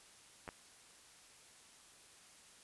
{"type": "clicks", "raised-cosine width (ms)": 0.5, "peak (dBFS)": -30, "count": 2, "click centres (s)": [0.478, 0.489], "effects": ["white hiss -61 dBFS RMS until 2.63 s", "resampled to 24000 Hz"]}